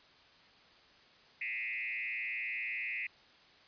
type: tone with frequency modulation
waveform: sine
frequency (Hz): 2294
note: D7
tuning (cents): -41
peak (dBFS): -35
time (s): 1.41-3.07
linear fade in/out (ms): 5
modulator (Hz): 120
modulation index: 2.8
effects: white hiss -61 dBFS RMS until 3.67 s + resampled to 11025 Hz